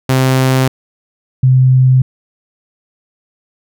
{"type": "tone pair in turn", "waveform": ["sawtooth", "sine"], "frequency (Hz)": [130.81, 129.31], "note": ["C3", "C3"], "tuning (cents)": [0, -20], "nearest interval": "unison", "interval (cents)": 20, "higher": "first", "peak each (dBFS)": -5, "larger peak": "neither", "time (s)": [[0.09, 0.68], [1.43, 2.02]], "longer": "neither", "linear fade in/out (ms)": 5, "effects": []}